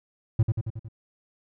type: tone with echo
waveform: triangle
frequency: 111.1 Hz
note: A2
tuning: 17 cents sharp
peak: -14 dBFS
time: 0.39-0.43 s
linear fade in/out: 5 ms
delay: 91 ms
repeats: 5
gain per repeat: -4 dB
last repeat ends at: 0.885 s
effects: none